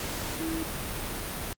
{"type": "tone in noise", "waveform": "sine", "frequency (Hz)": 323.8, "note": "E4", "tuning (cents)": -31, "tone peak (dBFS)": -30, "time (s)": [0.4, 0.63], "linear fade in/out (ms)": 2, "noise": "pink", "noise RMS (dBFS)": -34, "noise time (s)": [0, 1.53], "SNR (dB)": 1, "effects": ["Opus 48 kbps"]}